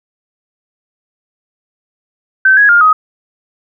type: tone with pitch steps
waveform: sine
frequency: 1542 / 1663 / 1410 / 1258 Hz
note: G6 / G#6 / F6 / D#6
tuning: -29 / +2 / +16 / +19 cents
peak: -4 dBFS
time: 2.45-2.93 s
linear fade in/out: 5 ms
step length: 120 ms
effects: none